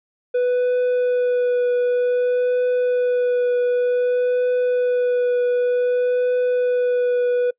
triangle tone with vibrato, 493.9 Hz, B4, in tune, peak -14 dBFS, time 0.34-7.51 s, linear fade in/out 10 ms, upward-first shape triangle, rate 0.54 Hz, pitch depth 13 cents each way, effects noise-tail reverb RT60 0.1 s tail -25 dB re dry + resampled to 8000 Hz

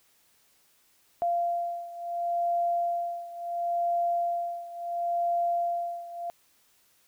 sine beating tone pair, 691 / 691.72 Hz, F5 / F5, -19 / -17 cents, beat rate 0.72 Hz, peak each -28 / -31 dBFS, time 1.22-6.3 s, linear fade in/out 0 ms, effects white hiss -65 dBFS RMS until 7.07 s

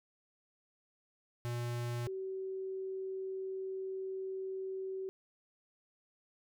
square / sine tone pair in turn, 120 / 381 Hz, B2 / G4, -49 / -49 cents, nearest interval octave + minor sixth, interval 2000 cents, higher second, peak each -36 / -37 dBFS, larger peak first, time 1.45-2.07 / 2.07-5.09 s, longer second, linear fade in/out 0 ms, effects none

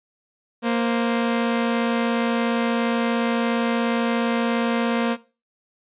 sawtooth tone pair together, 233.1 / 523.3 Hz, A#3 / C5, 0 / 0 cents, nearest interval octave + major second, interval 1400 cents, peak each -16 / -24 dBFS, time 0.62-5.17 s, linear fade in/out 50 ms, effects noise-tail reverb RT60 0.3 s tail -17 dB re dry + resampled to 8000 Hz

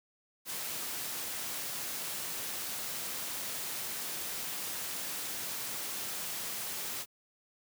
white noise, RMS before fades -38 dBFS, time 0.45-7.06 s, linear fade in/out 50 ms, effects high-pass 100 Hz 12 dB/octave

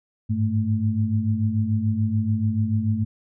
sine tone cluster, 101.4 / 108.3 / 220.2 Hz, G#2 / A2 / A3, -41 / -27 / +2 cents, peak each -23 / -25 / -24 dBFS, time 0.29-3.05 s, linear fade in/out 20 ms, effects none

